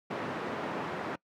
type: band-pass noise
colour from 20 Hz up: pink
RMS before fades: -36 dBFS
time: 0.1-1.16 s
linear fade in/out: 10 ms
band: 210 to 1600 Hz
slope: 12 dB/octave
effects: noise-tail reverb RT60 0.1 s tail -23 dB re dry + high-pass 100 Hz 12 dB/octave

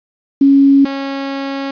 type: tone pair in turn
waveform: sine / sawtooth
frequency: 276.5 / 274.4 Hz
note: C#4 / C#4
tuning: -4 / -17 cents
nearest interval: unison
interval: 13 cents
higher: first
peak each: -5 / -15 dBFS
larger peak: first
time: 0.41-0.85 / 0.85-1.71 s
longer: second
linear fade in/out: 5 ms
effects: resampled to 11025 Hz + 7-bit

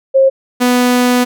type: tone pair in turn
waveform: sine / sawtooth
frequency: 536 / 247.3 Hz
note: C5 / B3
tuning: +42 / +3 cents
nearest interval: octave + minor second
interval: 1339 cents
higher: first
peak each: -5 dBFS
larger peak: neither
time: 0.14-0.3 / 0.6-1.25 s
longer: second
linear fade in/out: 20 ms
effects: none

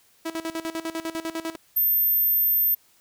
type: tone with tremolo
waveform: sawtooth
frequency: 326.1 Hz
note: E4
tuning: 19 cents flat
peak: -23 dBFS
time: 0.25-1.56 s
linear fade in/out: 10 ms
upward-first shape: square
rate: 10 Hz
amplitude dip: 80%
type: tone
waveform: sine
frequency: 13330 Hz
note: G#9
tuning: 5 cents sharp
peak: -18 dBFS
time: 1.76-2.75 s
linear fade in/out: 10 ms
effects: white hiss -60 dBFS RMS until 3 s

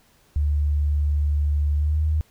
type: tone with pitch glide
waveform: sine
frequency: 73.42 to 77.25 Hz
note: D2 to D#2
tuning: 0 to -12 cents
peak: -18 dBFS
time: 0.36-2.21 s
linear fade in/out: 0 ms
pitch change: +88 cents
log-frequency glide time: 1.76-2.02 s
effects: pink hiss -59 dBFS RMS until 2.3 s

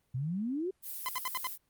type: exponential sweep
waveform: sine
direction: up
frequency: 120.6 to 392 Hz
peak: -31 dBFS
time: 0.14-0.71 s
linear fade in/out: 10 ms
type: noise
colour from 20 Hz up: violet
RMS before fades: -40 dBFS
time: 0.82-1.58 s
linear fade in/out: 50 ms
type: tone bursts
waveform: sawtooth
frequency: 1022 Hz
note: C6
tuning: 41 cents flat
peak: -28 dBFS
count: 5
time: 1.06-1.47 s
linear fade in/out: 0 ms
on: 26 ms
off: 70 ms
effects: pink hiss -75 dBFS RMS until 1.69 s + Opus 32 kbps

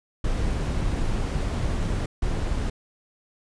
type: noise bursts at uneven times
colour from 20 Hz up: brown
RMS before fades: -25 dBFS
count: 2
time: 0.24-2.06 / 2.22-2.7 s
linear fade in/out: 5 ms
effects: resampled to 22050 Hz

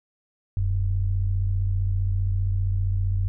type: tone pair together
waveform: sine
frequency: 40.07 / 95.3 Hz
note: E1 / G2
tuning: -48 / -48 cents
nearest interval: octave + minor third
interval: 1500 cents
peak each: -25 / -22 dBFS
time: 0.57-3.28 s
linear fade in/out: 0 ms
effects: none

